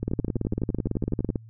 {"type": "two click trains", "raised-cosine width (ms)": 3, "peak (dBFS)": [-13, -15], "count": [24, 16], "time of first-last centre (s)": [[0.08, 1.358], [0.03, 1.291]], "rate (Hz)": [18, 11.9], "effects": ["added 112 Hz sine -44 dBFS peak until 1.49 s"]}